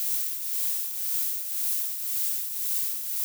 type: noise with tremolo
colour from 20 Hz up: violet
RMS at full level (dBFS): -26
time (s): 0-3.24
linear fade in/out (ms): 0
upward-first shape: triangle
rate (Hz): 1.9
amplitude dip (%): 60
effects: none